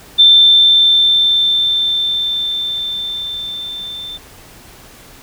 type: tone with level ramp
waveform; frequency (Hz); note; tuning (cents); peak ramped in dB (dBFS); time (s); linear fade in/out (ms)
sine; 3559; A7; +19; -3 to -25; 0.18-4.18; 20
effects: pink hiss -40 dBFS RMS until 5.22 s